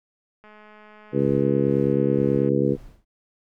click train, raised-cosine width 0.5 ms, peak -34 dBFS, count 435, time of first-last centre 0.44-2.487 s, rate 212 Hz
harmonic tone, 69.3 Hz, C#2, in tune, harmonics 2 / 3 / 4 / 5 / 6 / 7, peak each -25 / -25 / -25 / -25 / -25 / -25 dBFS, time 1.12-2.77 s, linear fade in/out 50 ms
brown noise with tremolo, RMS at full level -44 dBFS, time 1.18-3.05 s, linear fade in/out 10 ms, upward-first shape sine, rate 2 Hz, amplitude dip 95%
effects none

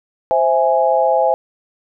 sine chord, C augmented, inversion none, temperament equal, 523.3 / 659.3 / 830.6 Hz, C5 / E5 / G#5, 0 / 0 / 0 cents, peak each -16 dBFS, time 0.31-1.34 s, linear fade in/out 0 ms, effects none

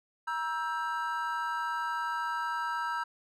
triangle chord, E diminished, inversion second, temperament just, 949.3 / 1318.5 / 1582.2 Hz, Bb5 / E6 / G6, +31 / 0 / +16 cents, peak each -32 / -33 / -35 dBFS, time 0.27-3.04 s, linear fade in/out 10 ms, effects none

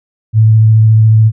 sine tone with vibrato, 110 Hz, A2, in tune, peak -3 dBFS, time 0.33-1.32 s, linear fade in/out 50 ms, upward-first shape sine, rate 14 Hz, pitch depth 16 cents each way, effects none

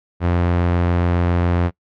sawtooth tone, 87.31 Hz, F2, in tune, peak -11 dBFS, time 0.2-1.71 s, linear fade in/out 50 ms, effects noise-tail reverb RT60 0.1 s tail -23 dB re dry + low-pass 2000 Hz 12 dB/octave

